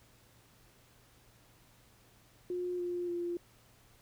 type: tone with pitch steps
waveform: sine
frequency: 357.9 / 352.6 / 347.3 Hz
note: F4 / F4 / F4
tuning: +42 / +17 / -10 cents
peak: -33 dBFS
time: 2.5-3.37 s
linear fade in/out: 2 ms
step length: 290 ms
effects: added 117 Hz sine -68 dBFS peak until 4.01 s + pink hiss -64 dBFS RMS until 4.01 s